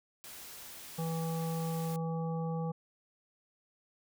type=noise; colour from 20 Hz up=white; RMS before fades=-48 dBFS; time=0.24-1.96 s; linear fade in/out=0 ms
type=harmonic tone; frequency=163.7 Hz; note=E3; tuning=12 cents flat; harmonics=1 / 3 / 5 / 7; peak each=-33 / -40 / -43 / -49 dBFS; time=0.98-2.72 s; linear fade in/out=10 ms
effects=none